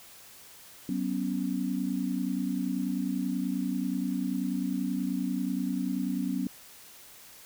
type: chord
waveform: sine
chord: F# suspended fourth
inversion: none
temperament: equal with one note detuned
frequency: 188.78 / 246.9 / 277.2 Hz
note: F#3 / B3 / C#4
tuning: +35 / 0 / 0 cents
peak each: -32 dBFS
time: 0.89-6.47 s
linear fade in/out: 2 ms
effects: white hiss -51 dBFS RMS until 7.45 s